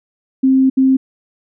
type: tone bursts at uneven times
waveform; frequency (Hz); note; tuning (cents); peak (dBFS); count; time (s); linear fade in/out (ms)
sine; 264.2; C4; +17; -8; 2; 0.43-0.7 / 0.77-0.97; 10
effects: none